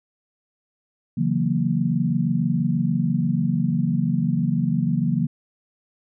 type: chord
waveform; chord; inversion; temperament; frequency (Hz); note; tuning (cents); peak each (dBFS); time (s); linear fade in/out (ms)
sine; F# dominant seventh; second; equal; 138.59 / 164.81 / 185 / 233.1; C#3 / E3 / F#3 / A#3; 0 / 0 / 0 / 0; -25 / -23 / -25 / -24; 1.17-5.27; 10
effects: none